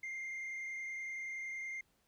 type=tone with frequency modulation; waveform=sine; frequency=2107 Hz; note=C7; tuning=12 cents sharp; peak=-37 dBFS; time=0.03-1.81 s; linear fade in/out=5 ms; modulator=30.6 Hz; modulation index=1; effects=tanh soft clip ceiling -39 dBFS + pink hiss -75 dBFS RMS until 2.07 s